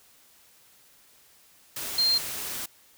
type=tone in noise; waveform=sine; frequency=4186 Hz; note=C8; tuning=in tune; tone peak=-20 dBFS; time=1.98-2.18 s; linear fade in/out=5 ms; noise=white; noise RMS=-34 dBFS; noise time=1.76-2.66 s; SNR=+11 dB; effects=white hiss -58 dBFS RMS until 2.97 s